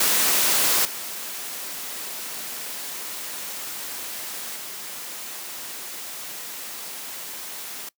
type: noise with level steps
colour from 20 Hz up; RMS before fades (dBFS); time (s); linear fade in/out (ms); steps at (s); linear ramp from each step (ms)
white; -20 / -33 / -35; 0-7.89; 5; 0.85 / 4.56; 2
effects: noise-tail reverb RT60 0.1 s tail -21 dB re dry + high-pass 200 Hz 12 dB/octave